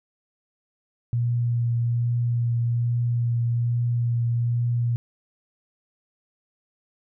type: tone with vibrato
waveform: sine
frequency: 118.9 Hz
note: A#2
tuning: 35 cents sharp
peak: -20 dBFS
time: 1.13-4.96 s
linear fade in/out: 0 ms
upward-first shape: triangle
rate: 1.2 Hz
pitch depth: 16 cents each way
effects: none